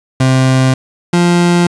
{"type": "tone pair in turn", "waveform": "30% pulse", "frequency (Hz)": [130.81, 174.2], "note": ["C3", "F3"], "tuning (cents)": [0, -4], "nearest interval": "perfect fourth", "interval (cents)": 496, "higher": "second", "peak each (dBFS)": -5, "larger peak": "neither", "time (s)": [[0.2, 0.74], [1.13, 1.67]], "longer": "neither", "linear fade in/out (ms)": 5, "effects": ["resampled to 22050 Hz", "7-bit"]}